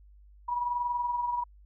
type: tone pair together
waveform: sine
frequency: 966.9 / 987.8 Hz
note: B5 / B5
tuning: -37 / 0 cents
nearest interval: unison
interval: 37 cents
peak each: -28 / -37 dBFS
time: 0.48-1.44 s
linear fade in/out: 10 ms
effects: added 50 Hz sine -52 dBFS peak until 1.65 s